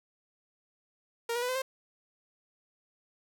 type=tone with pitch steps; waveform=sawtooth; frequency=466.2 / 481 / 496.2 / 511.9 / 528.2 Hz; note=A#4 / B4 / B4 / C5 / C5; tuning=0 / -46 / +8 / -38 / +16 cents; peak=-26 dBFS; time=1.29-1.62 s; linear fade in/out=5 ms; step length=66 ms; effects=none